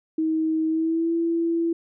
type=tone with pitch glide; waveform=sine; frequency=317.8 to 334.2 Hz; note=D#4 to E4; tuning=+37 to +24 cents; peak=-20 dBFS; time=0.18-1.73 s; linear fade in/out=5 ms; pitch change=+87 cents; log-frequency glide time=0.68-1.13 s; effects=none